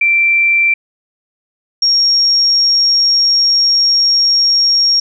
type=tone pair in turn; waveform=sine; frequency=2349 / 5568 Hz; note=D7 / F8; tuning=0 / -6 cents; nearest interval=octave + minor third; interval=1494 cents; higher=second; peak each=-8 dBFS; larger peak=neither; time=0.01-0.74 / 1.82-5 s; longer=second; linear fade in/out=5 ms; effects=none